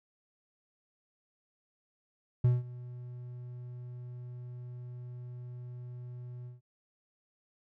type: tone with ADSR envelope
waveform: triangle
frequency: 123.1 Hz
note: B2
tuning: 5 cents flat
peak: -18 dBFS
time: 2.44-6.61 s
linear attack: 7 ms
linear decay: 180 ms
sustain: -21 dB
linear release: 150 ms
effects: none